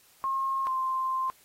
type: tone pair in turn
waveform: sine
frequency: 1074 / 1047 Hz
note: C6 / C6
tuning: +45 / +1 cents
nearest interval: unison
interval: 44 cents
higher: first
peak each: -26 dBFS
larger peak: neither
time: 0.24-0.67 / 0.67-1.3 s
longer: second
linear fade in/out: 0 ms
effects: white hiss -60 dBFS RMS until 1.44 s + AAC 48 kbps